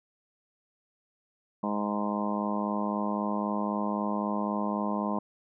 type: harmonic tone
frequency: 103.83 Hz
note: G#2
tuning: in tune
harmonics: 2 / 3 / 4 / 5 / 6 / 7 / 8 / 9 / 10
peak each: -30 / -37 / -42 / -40 / -37 / -41 / -40 / -37 / -36 dBFS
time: 1.63-5.19 s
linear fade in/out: 5 ms
effects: none